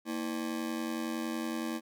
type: ring-modulated tone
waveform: 40% pulse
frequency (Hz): 277.2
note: C#4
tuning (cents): 0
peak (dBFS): -29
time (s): 0.05-1.81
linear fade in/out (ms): 50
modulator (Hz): 45.4
effects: none